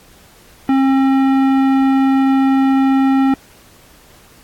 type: tone with tanh clipping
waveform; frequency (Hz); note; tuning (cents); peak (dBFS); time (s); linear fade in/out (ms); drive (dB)
sine; 268.6; C4; +46; -12; 0.69-3.34; 2; 15
effects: pink hiss -46 dBFS RMS until 4.43 s + AAC 64 kbps